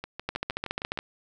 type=two click trains; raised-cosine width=0.3 ms; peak=-13 / -19 dBFS; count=11 / 7; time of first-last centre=0.29-0.989 / 0.04-0.975 s; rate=14.3 / 6.42 Hz; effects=none